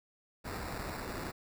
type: noise with sample-and-hold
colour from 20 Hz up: pink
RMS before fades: -40 dBFS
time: 0.44-1.32 s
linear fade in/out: 20 ms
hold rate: 3150 Hz
effects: none